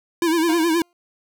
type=tone with vibrato; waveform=square; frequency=329.6 Hz; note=E4; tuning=in tune; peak=-17 dBFS; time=0.22-0.82 s; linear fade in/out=2 ms; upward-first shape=sine; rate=9.5 Hz; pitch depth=86 cents each way
type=tone with exponential decay; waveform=20% pulse; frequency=349.2 Hz; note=F4; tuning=in tune; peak=-21 dBFS; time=0.49-0.93 s; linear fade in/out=1 ms; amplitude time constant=95 ms
effects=none